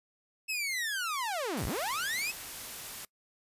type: linear two-way sweep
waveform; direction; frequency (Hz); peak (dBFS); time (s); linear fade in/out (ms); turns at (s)
sawtooth; down then up; 2637 to 33.9 to 2637; -28; 0.48-2.32; 20; 1.66
type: noise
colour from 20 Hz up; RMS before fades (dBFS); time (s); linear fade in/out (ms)
white; -42; 1.57-3.05; 2
effects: noise-tail reverb RT60 0.1 s tail -23 dB re dry + resampled to 32000 Hz